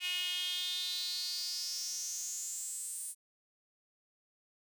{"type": "tone with high-pass filter sweep", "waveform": "sawtooth", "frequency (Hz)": 360.5, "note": "F#4", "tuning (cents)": -45, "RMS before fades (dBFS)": -38, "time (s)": [0, 3.15], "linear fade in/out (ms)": 50, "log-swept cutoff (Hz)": [2700, 9300], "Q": 6.6, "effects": []}